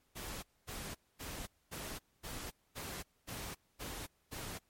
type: noise bursts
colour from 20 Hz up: pink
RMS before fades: -44 dBFS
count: 9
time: 0.15-4.59 s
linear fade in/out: 20 ms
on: 280 ms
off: 240 ms
effects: pink hiss -75 dBFS RMS until 4.69 s + MP3 64 kbps